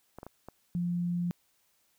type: clicks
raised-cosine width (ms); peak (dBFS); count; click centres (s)
1; -29; 4; 0.186 / 0.231 / 0.266 / 0.486
type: tone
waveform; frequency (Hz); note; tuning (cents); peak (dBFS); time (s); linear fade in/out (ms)
sine; 174.61; F3; 0; -28; 0.75-1.31; 0
effects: white hiss -71 dBFS RMS until 1.98 s